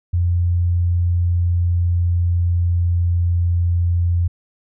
sine tone with pitch glide, 87.31 to 86.71 Hz, F2 to F2, 0 to -12 cents, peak -14 dBFS, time 0.13-4.28 s, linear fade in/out 10 ms, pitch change -12 cents, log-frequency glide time 1.06-3.56 s, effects none

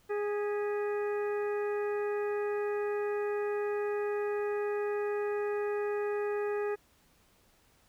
harmonic tone with a mistuned harmonic, 413.5 Hz, G#4, 8 cents flat, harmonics 1 / 2 / 3 / 4 / 5 / 6, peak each -30 / -42 / -44 / -45 / -48 / -51 dBFS, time 0.09-6.76 s, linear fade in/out 20 ms, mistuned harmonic 5, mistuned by -100 cents, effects pink hiss -66 dBFS RMS until 7.88 s

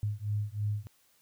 sine beating tone pair, 102.9 / 106 Hz, G#2 / G#2, -16 / +36 cents, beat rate 3.1 Hz, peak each -33 / -33 dBFS, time 0.03-0.87 s, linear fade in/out 0 ms, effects white hiss -67 dBFS RMS until 1.21 s

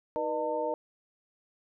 sine tone cluster, 315 / 482.9 / 608 / 902 Hz, D#4 / B4 / D#5 / A5, +21 / -39 / -40 / +43 cents, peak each -39 / -33 / -32 / -34 dBFS, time 0.16-0.74 s, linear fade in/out 0 ms, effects none

